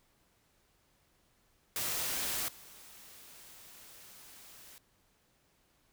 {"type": "noise with level steps", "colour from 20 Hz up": "white", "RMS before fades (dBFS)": [-35, -54], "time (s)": [1.76, 4.78], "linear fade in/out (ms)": 0, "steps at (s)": 2.48, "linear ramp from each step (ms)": 5, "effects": ["pink hiss -71 dBFS RMS until 5.92 s"]}